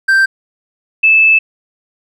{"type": "tone pair in turn", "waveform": ["triangle", "sine"], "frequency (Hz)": [1568, 2623], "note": ["G6", "E7"], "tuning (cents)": [0, -9], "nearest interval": "major sixth", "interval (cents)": 891, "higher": "second", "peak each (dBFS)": -5, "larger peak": "neither", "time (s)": [[0.08, 0.26], [1.03, 1.39]], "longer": "second", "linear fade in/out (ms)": 10, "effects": []}